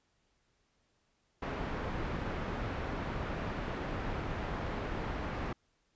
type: low-pass noise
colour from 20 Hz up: pink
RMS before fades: -37 dBFS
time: 1.42-5.53 s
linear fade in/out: 5 ms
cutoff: 1800 Hz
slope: 12 dB/octave
effects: pink hiss -75 dBFS RMS until 5.95 s + resampled to 16000 Hz